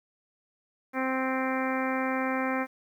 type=harmonic tone; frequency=261.6 Hz; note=C4; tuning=in tune; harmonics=1 / 2 / 3 / 4 / 5 / 6 / 7 / 8 / 9; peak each=-30 / -33 / -35 / -36 / -37 / -38 / -38 / -39 / -40 dBFS; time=0.93-2.67 s; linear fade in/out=50 ms; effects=10-bit